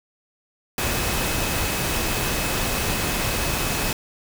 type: tone in noise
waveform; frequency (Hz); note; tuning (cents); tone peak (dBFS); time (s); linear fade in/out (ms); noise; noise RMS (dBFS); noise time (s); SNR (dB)
sine; 2566; E7; -47; -34; 0.78-3.93; 2; pink; -24; 0.78-3.93; -13
effects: none